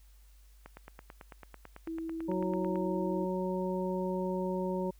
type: click train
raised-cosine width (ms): 0.5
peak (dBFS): -31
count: 20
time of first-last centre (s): 0.66-2.757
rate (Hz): 9.06
type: tone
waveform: sine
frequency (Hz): 326.3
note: E4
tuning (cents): -18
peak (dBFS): -35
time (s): 1.87-3.25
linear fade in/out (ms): 5
type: harmonic tone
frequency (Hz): 185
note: F#3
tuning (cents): 0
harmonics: 1 / 2 / 3 / 5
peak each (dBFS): -34 / -35 / -37 / -40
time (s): 2.28-4.91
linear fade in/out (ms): 10
effects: added 50 Hz sine -55 dBFS peak until 4.99 s + white hiss -68 dBFS RMS until 4.99 s